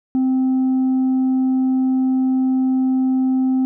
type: tone with tanh clipping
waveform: sine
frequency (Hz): 260.2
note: C4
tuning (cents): -9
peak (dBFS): -15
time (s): 0.15-3.65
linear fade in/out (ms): 0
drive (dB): 2
effects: none